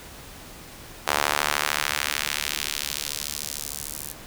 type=tone with high-pass filter sweep; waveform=sawtooth; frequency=73.42 Hz; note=D2; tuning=in tune; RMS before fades=-28 dBFS; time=1.07-4.13 s; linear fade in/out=10 ms; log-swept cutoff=800 to 9700 Hz; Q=0.91; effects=pink hiss -43 dBFS RMS until 4.26 s